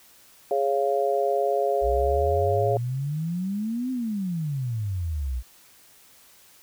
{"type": "harmonic tone", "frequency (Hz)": 138.59, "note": "C#3", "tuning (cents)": 0, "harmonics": [3, 4, 5], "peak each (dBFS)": [-25, -25, -25], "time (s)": [0.51, 2.77], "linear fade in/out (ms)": 2}
{"type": "exponential two-way sweep", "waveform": "sine", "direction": "up then down", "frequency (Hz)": [58.27, 261.6, 58.27], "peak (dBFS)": -25, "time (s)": [1.81, 5.43], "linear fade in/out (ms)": 50, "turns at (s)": 3.91}
{"effects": ["white hiss -54 dBFS RMS until 6.62 s"]}